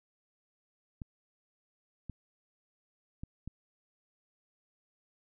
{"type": "clicks", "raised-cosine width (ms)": 5, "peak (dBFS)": -28, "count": 4, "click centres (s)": [1.018, 2.097, 3.235, 3.476], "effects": []}